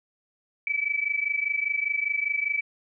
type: tone pair together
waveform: sine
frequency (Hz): 2287 / 2312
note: D7 / D7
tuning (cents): -47 / -28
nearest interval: unison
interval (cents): 19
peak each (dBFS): -27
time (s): 0.67-2.61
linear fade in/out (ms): 2
effects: none